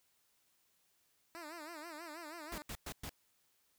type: tone with vibrato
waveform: 10% pulse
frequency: 320.7 Hz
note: E4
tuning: 48 cents flat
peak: -38 dBFS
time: 1.35-2.62 s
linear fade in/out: 0 ms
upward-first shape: sine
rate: 6.2 Hz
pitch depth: 140 cents each way
type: noise bursts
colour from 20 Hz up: pink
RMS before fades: -44 dBFS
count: 4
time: 2.52-3.094 s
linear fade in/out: 2 ms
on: 61 ms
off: 110 ms
effects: white hiss -75 dBFS RMS until 3.78 s